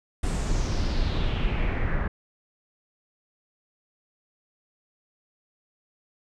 brown noise with low-pass filter sweep, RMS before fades -25 dBFS, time 0.23-2.08 s, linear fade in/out 5 ms, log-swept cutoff 8900 to 1600 Hz, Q 3.3, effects none

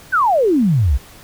sine exponential sweep, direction down, 1602 to 57.5 Hz, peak -11 dBFS, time 0.12-0.98 s, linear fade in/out 20 ms, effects pink hiss -42 dBFS RMS until 1.23 s

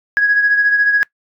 sine beating tone pair, 1661.2 / 1675.2 Hz, G#6 / G#6, 0 / +15 cents, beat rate 14 Hz, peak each -10 / -19 dBFS, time 0.17-1.03 s, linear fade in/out 0 ms, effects noise-tail reverb RT60 0.1 s tail -23 dB re dry + tanh soft clip ceiling -4 dBFS

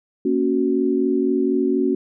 sine chord, F# major, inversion first, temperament equal, 233.1 / 277.2 / 370 Hz, A#3 / C#4 / F#4, 0 / 0 / 0 cents, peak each -23 / -20 / -20 dBFS, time 0.25-1.95 s, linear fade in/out 5 ms, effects none

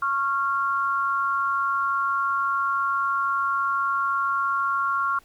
sine tone pair together, 1100 / 1385.9 Hz, C#6 / F6, -14 / -14 cents, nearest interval major third, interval 400 cents, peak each -24 dBFS, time 0.02-5.19 s, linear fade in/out 5 ms, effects pink hiss -57 dBFS RMS until 5.24 s

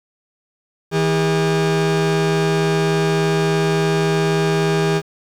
40% pulse tone pair together, 160.64 / 404.8 Hz, E3 / G#4, -44 / -44 cents, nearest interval octave + major third, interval 1600 cents, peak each -17 dBFS, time 0.91-5.02 s, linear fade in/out 50 ms, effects low-pass 7000 Hz 12 dB/octave + 7-bit

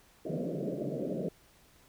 pink band-pass noise, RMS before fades -35 dBFS, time 0.25-1.29 s, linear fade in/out 5 ms, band 140 to 640 Hz, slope 96 dB/octave, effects pink hiss -62 dBFS RMS until 1.88 s

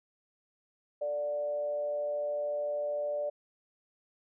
sine tone with frequency modulation, 587.3 Hz, D5, in tune, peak -30 dBFS, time 1.01-3.3 s, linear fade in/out 10 ms, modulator 144 Hz, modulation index 0.32, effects none

